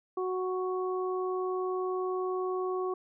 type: harmonic tone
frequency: 370 Hz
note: F#4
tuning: in tune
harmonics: 1 / 2 / 3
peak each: -30 / -40 / -37 dBFS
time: 0.17-2.94 s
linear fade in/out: 5 ms
effects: none